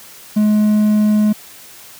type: tone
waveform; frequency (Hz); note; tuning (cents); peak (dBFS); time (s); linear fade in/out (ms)
triangle; 211.6; G#3; +33; -8; 0.36-1.33; 10
effects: white hiss -39 dBFS RMS until 1.99 s + high-pass 60 Hz 12 dB/octave